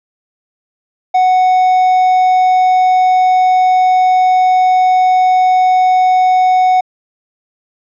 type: tone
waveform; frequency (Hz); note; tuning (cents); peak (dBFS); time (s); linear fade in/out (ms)
triangle; 740; F#5; 0; -5; 1.14-6.81; 10
effects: resampled to 16000 Hz